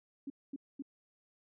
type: tone bursts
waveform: sine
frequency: 277.2 Hz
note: C#4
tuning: in tune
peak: -38 dBFS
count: 3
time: 0.27-0.823 s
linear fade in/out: 5 ms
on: 31 ms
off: 230 ms
effects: none